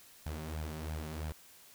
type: tone with flanger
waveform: sawtooth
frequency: 77.78 Hz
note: D#2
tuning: in tune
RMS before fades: -40 dBFS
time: 0.26-1.32 s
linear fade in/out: 0 ms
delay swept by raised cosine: 1.2 to 5.5 ms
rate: 3 Hz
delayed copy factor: +0.65
effects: white hiss -58 dBFS RMS until 1.74 s